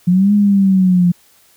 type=linear two-way sweep; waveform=sine; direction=up then down; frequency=173.6 to 207.7 to 173.6 Hz; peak=-8 dBFS; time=0.07-1.12 s; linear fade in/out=10 ms; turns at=0.33 s; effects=white hiss -51 dBFS RMS until 1.56 s